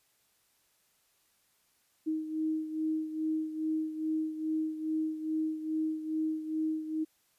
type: beating tone pair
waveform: sine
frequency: 313.7 / 316.1 Hz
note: D#4 / D#4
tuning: +14 / +27 cents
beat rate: 2.4 Hz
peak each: -31 / -37 dBFS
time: 2.06-7.05 s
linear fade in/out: 20 ms
effects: white hiss -71 dBFS RMS until 7.38 s + resampled to 32000 Hz